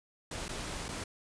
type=noise with dropouts; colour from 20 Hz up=pink; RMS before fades=-39 dBFS; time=0.31-1.04 s; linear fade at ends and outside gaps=5 ms; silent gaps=0.483-0.49 / 0.884-0.888 s; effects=resampled to 22050 Hz